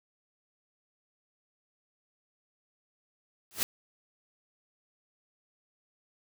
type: noise with exponential growth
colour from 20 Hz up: white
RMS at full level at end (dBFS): -24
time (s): 3.51-3.63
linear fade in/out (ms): 0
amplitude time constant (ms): 26
effects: none